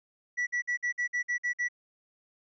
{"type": "tone bursts", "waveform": "triangle", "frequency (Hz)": 1950, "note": "B6", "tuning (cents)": -23, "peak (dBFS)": -25, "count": 9, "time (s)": [0.37, 1.686], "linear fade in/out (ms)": 20, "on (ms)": 100, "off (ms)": 52, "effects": ["resampled to 16000 Hz"]}